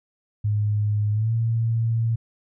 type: tone with pitch glide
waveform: sine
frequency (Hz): 104.8 to 114.29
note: G#2 to A#2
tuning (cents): +16 to -34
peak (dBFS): -19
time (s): 0.44-2.16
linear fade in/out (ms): 10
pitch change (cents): +150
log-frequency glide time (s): 1.12-1.32
effects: none